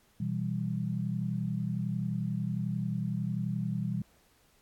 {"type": "chord", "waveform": "sine", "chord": "E minor", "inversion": "second", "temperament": "equal", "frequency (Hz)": [123.47, 164.81, 196], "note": ["B2", "E3", "G3"], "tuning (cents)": [0, 0, 0], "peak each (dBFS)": -34, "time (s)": [0.2, 4.02], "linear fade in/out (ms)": 5, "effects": ["pink hiss -66 dBFS RMS until 4.61 s", "AAC 64 kbps"]}